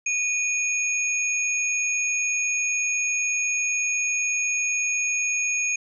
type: tone pair together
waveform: sine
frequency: 2468 / 6566 Hz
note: D#7 / G#8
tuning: -15 / -21 cents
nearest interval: octave + perfect fourth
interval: 1694 cents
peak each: -23 / -27 dBFS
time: 0.06-5.76 s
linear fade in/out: 5 ms
effects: none